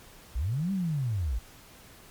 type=linear two-way sweep; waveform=sine; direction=up then down; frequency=49.08 to 200 to 49.08 Hz; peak=-26 dBFS; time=0.35-1.39 s; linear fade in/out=10 ms; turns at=0.72 s; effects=pink hiss -52 dBFS RMS until 2.1 s + MP3 96 kbps